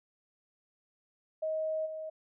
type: tone with level steps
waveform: sine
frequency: 630 Hz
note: D#5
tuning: 21 cents sharp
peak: -30 / -37 dBFS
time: 1.42-2.1 s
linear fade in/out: 10 ms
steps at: 1.85 s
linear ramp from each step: 20 ms
effects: none